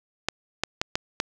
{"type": "clicks", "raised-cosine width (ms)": 0.2, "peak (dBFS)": -6, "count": 5, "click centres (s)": [0.286, 0.636, 0.815, 0.955, 1.201], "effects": []}